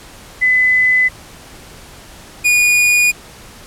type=tone pair in turn; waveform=sine / 45% pulse; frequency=2011 / 2449 Hz; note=B6 / D#7; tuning=+31 / -28 cents; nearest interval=minor third; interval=341 cents; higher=second; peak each=-9 dBFS; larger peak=neither; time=0.41-1.09 / 2.44-3.12 s; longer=neither; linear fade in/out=20 ms; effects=pink hiss -38 dBFS RMS until 3.66 s + low-pass 12000 Hz 12 dB/octave